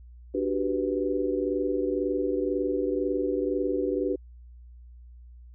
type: chord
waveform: sine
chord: G major seventh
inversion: second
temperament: equal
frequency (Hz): 293.7 / 370 / 392 / 493.9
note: D4 / F#4 / G4 / B4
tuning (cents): 0 / 0 / 0 / 0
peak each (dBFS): -30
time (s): 0.34-4.16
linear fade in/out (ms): 10
effects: added 60 Hz sine -45 dBFS peak until 5.54 s